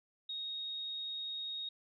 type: tone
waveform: sine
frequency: 3745 Hz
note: A#7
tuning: 7 cents sharp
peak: -38 dBFS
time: 0.29-1.69 s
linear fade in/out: 5 ms
effects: none